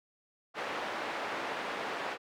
pink band-pass noise, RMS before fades -37 dBFS, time 0.54-2.18 s, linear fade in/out 50 ms, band 470 to 2300 Hz, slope 12 dB/octave, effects none

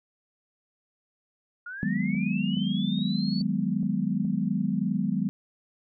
sine linear sweep, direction up, 1403 to 4513 Hz, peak -35 dBFS, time 1.66-3.42 s, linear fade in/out 5 ms
sine chord, G# minor seventh, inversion second, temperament equal, 155.56 / 185 / 207.7 / 246.9 Hz, D#3 / F#3 / G#3 / B3, 0 / 0 / 0 / 0 cents, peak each -33 / -28 / -28 / -31 dBFS, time 1.83-5.29 s, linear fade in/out 0 ms
click train, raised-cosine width 2 ms, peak -36 dBFS, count 6, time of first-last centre 2.15-4.251 s, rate 2.38 Hz
effects none

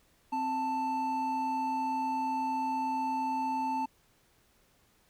triangle tone pair together, 262.3 / 884.3 Hz, C4 / A5, +4 / +8 cents, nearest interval octave + major sixth, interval 2104 cents, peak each -34 / -28 dBFS, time 0.32-3.86 s, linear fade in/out 10 ms, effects pink hiss -67 dBFS RMS until 5.09 s

